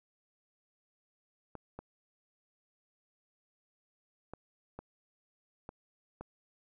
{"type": "clicks", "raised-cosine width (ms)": 1, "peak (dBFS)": -29, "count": 6, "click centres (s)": [1.553, 1.79, 4.336, 4.79, 5.691, 6.21], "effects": []}